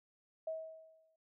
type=tone with exponential decay; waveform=sine; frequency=641 Hz; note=E5; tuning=49 cents flat; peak=-35 dBFS; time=0.47-1.16 s; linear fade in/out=5 ms; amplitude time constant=150 ms; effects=noise-tail reverb RT60 0.1 s tail -19 dB re dry